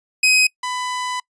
sawtooth tone pair in turn, 2522 / 998.9 Hz, D#7 / B5, +23 / +19 cents, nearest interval octave + major third, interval 1604 cents, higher first, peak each -8 / -19 dBFS, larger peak first, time 0.23-0.47 / 0.63-1.2 s, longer second, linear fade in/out 5 ms, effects noise-tail reverb RT60 0.1 s tail -25 dB re dry + resampled to 22050 Hz

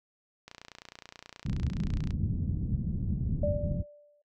click train, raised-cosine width 0.2 ms, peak -27 dBFS, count 49, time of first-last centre 0.48-2.107 s, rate 29.5 Hz
white low-pass noise, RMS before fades -31 dBFS, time 1.45-3.83 s, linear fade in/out 10 ms, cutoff 190 Hz, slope 24 dB/octave
sine tone with exponential decay, 587.3 Hz, D5, in tune, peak -25 dBFS, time 3.43-4.22 s, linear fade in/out 5 ms, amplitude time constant 170 ms
effects noise-tail reverb RT60 0.1 s tail -20 dB re dry

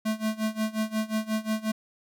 square tone with tremolo, 217.9 Hz, A3, 17 cents flat, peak -24 dBFS, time 0.05-1.72 s, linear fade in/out 10 ms, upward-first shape sine, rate 5.6 Hz, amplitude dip 90%, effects none

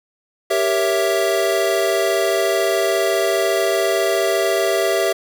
square chord, G diminished seventh, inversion none, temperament equal, 392 / 466.2 / 554.4 / 659.3 Hz, G4 / Bb4 / Db5 / Fb5, 0 / 0 / 0 / 0 cents, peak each -21 / -26 / -25 / -20 dBFS, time 0.5-5.13 s, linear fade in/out 10 ms, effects none

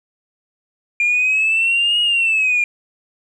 sine exponential two-way sweep, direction up then down, 2397 to 2892 to 2397 Hz, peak -12 dBFS, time 1-2.64 s, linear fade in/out 2 ms, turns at 2.01 s, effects tanh soft clip ceiling -10 dBFS + 9-bit

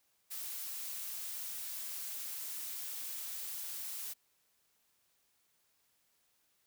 blue noise, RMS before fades -42 dBFS, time 0.3-4.14 s, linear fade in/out 20 ms, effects white hiss -75 dBFS RMS until 6.66 s

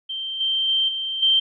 sine tone with level steps, 3136 Hz, G7, in tune, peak -26 / -19 / -17 / -24 / -14 dBFS, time 0.09-1.4 s, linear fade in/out 10 ms, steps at 0.4 / 0.68 / 0.88 / 1.22 s, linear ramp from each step 10 ms, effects none

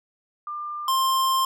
sine / square tone pair in turn, 1196 / 1054.5 Hz, D6 / C6, +31 / +13 cents, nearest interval major second, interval 218 cents, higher first, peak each -29 / -20 dBFS, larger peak second, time 0.47-0.88 / 0.88-1.45 s, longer second, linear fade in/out 2 ms, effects none

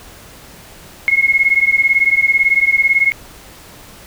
sine beating tone pair, 2159 / 2177 Hz, C#7 / C#7, -46 / -32 cents, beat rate 18 Hz, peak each -13 dBFS, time 1.08-3.12 s, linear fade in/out 0 ms, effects pink hiss -39 dBFS RMS until 4.06 s

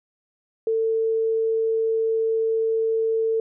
sine tone, 447.6 Hz, A4, 30 cents sharp, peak -19 dBFS, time 0.67-3.4 s, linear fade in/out 2 ms, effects none

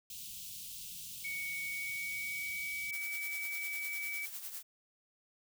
white band-stop noise, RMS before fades -46 dBFS, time 0.1-2.91 s, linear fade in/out 2 ms, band 210 to 2700 Hz, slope 48 dB/octave
sine tone with pitch glide, 2236 to 2287 Hz, C#7 to D7, +14 to -47 cents, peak -37 dBFS, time 1.24-4.26 s, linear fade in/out 10 ms, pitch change +39 cents, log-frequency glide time 1.62-3.09 s
blue noise with tremolo, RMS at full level -42 dBFS, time 2.92-4.63 s, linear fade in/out 20 ms, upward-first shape sine, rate 9.9 Hz, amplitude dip 55%
effects none

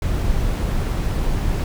brown noise, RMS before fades -20 dBFS, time 0.02-1.64 s, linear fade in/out 2 ms, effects none

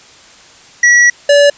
square tone pair in turn, 1933 / 574.7 Hz, B6 / D5, -38 / -38 cents, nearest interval octave + major sixth, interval 2100 cents, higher first, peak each -5 dBFS, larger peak neither, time 0.83-1.1 / 1.29-1.5 s, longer first, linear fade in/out 5 ms, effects white hiss -40 dBFS RMS until 1.57 s + resampled to 16000 Hz

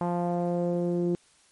sawtooth tone with low-pass filter sweep, 174.61 Hz, F3, in tune, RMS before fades -27 dBFS, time 0.01-1.15 s, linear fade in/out 0 ms, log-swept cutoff 900 to 360 Hz, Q 3, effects white hiss -61 dBFS RMS until 1.51 s + MP3 48 kbps

